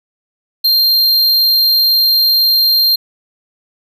square tone, 4186 Hz, C8, in tune, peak -9 dBFS, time 0.64-2.96 s, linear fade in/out 10 ms, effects none

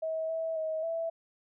sine tone with pitch steps, 641 / 650 / 634 / 660 Hz, E5 / E5 / D#5 / E5, -49 / -24 / +32 / +2 cents, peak -30 dBFS, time 0.02-1.1 s, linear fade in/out 10 ms, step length 270 ms, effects none

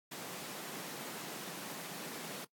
pink high-pass noise, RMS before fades -45 dBFS, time 0.11-2.45 s, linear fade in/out 10 ms, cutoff 150 Hz, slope 48 dB/octave, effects noise-tail reverb RT60 0.1 s tail -22 dB re dry + AAC 64 kbps

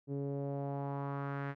sawtooth tone with low-pass filter sweep, 140 Hz, C#3, 18 cents sharp, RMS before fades -38 dBFS, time 0.07-1.55 s, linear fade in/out 50 ms, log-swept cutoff 370 to 1800 Hz, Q 2.4, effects none

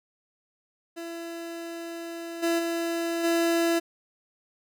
30% pulse tone with level steps, 335.8 Hz, E4, 32 cents sharp, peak -32 / -20 / -24 / -19 dBFS, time 0.96-3.8 s, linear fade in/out 20 ms, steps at 2.42 / 2.58 / 3.23 s, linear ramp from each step 20 ms, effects none

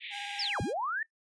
pink band-pass noise, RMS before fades -41 dBFS, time 0-0.51 s, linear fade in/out 50 ms, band 1900 to 3800 Hz, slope 96 dB/octave
sawtooth tone with vibrato, 812 Hz, G#5, 39 cents flat, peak -36 dBFS, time 0.1-0.74 s, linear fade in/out 50 ms, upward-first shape sine, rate 18 Hz, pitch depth 23 cents each way
sine linear two-way sweep, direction down then up, 5588 to 68.8 to 1843 Hz, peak -30 dBFS, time 0.39-1.03 s, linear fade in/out 5 ms, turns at 0.61 s
effects noise-tail reverb RT60 0.1 s tail -19 dB re dry + resampled to 22050 Hz

